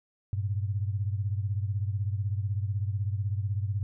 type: beating tone pair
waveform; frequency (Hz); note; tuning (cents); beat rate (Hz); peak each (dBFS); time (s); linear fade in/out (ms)
sine; 98 / 114; G2 / A#2; 0 / -38; 16; -28 / -33; 0.33-3.83; 0
effects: none